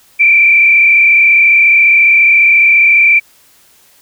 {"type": "tone with frequency modulation", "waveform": "sine", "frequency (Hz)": 2349, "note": "D7", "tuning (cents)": 0, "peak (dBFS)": -4, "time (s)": [0.19, 3.2], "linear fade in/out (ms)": 20, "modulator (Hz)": 34.5, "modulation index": 1.6, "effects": ["white hiss -47 dBFS RMS until 4.01 s"]}